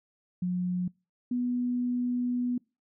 sine tone pair in turn, 179.9 / 245.9 Hz, F#3 / B3, -48 / -7 cents, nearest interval perfect fourth, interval 541 cents, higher second, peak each -26 dBFS, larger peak neither, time 0.42-0.88 / 1.31-2.58 s, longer second, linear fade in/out 5 ms, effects noise-tail reverb RT60 0.3 s tail -26 dB re dry

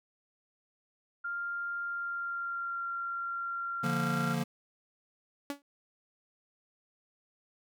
sine tone with pitch glide, 1396.9 to 1379.3 Hz, F6 to F6, 0 to -22 cents, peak -33 dBFS, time 1.24-4.34 s, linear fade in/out 10 ms, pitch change -22 cents, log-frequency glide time 1.82-2.84 s
square chord, Bb major, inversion first, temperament just, 145.68 / 174.81 / 233.1 Hz, D3 / F3 / Bb3, -14 / +2 / 0 cents, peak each -35 dBFS, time 3.83-4.44 s, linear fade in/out 10 ms
sawtooth tone with exponential decay, 284.1 Hz, C#4, 43 cents sharp, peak -27 dBFS, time 5.5-5.62 s, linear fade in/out 1 ms, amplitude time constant 24 ms
effects none

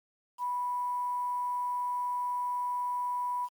sine tone with quantisation, 984 Hz, B5, 7 cents flat, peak -29 dBFS, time 0.38-3.49 s, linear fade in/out 50 ms, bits 9, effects MP3 96 kbps

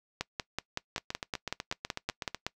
two click trains, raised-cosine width 0.2 ms, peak -14 / -17 dBFS, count 13 / 12, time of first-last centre 0.21-2.466 / 0.98-2.346 s, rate 5.32 / 8.05 Hz, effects noise-tail reverb RT60 0.1 s tail -22 dB re dry

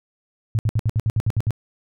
sine tone bursts, 110 Hz, A2, in tune, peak -16 dBFS, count 10, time 0.55-1.507 s, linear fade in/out 0 ms, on 39 ms, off 63 ms, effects none

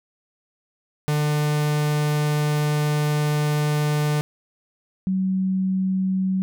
45% pulse / sine tone pair in turn, 149.3 / 188.7 Hz, D3 / F#3, +29 / +34 cents, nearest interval major third, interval 405 cents, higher second, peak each -19 dBFS, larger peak neither, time 1.08-4.21 / 5.07-6.42 s, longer first, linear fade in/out 0 ms, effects none

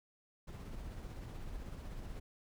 brown noise with tremolo, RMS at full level -44 dBFS, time 0.47-2.2 s, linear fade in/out 10 ms, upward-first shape sine, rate 16 Hz, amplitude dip 30%, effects none

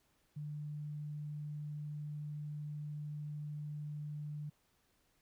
sine tone, 148.9 Hz, D3, 24 cents sharp, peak -40 dBFS, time 0.36-4.5 s, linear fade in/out 10 ms, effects pink hiss -75 dBFS RMS until 5.21 s

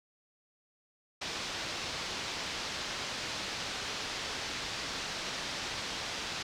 white low-pass noise, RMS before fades -38 dBFS, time 1.21-6.43 s, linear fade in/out 10 ms, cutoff 5400 Hz, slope 24 dB/octave, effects none

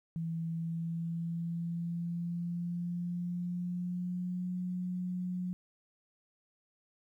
sine tone with pitch glide, 164.81 to 180.77 Hz, E3 to F#3, 0 to -40 cents, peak -33 dBFS, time 0.16-5.53 s, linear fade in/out 0 ms, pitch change +160 cents, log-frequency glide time 0.48-4.51 s, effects 12-bit

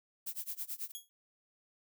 violet noise with tremolo, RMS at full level -38 dBFS, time 0.26-0.92 s, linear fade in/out 10 ms, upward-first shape sine, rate 9.2 Hz, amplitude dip 95%
10% pulse tone with exponential decay, 3322 Hz, G#7, in tune, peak -30 dBFS, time 0.95-1.09 s, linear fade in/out 0 ms, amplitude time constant 30 ms
effects none

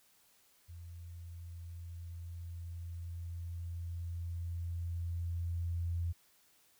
sine tone with level ramp, 85.3 Hz, F2, 40 cents flat, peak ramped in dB -46 to -32 dBFS, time 0.68-6.13 s, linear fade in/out 20 ms, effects white hiss -68 dBFS RMS until 6.79 s

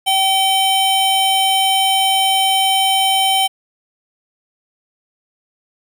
square tone pair together, 769 / 3085 Hz, G5 / G7, -33 / -28 cents, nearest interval 2 octaves, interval 2405 cents, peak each -16 dBFS, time 0.06-3.48 s, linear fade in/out 20 ms, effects 7-bit

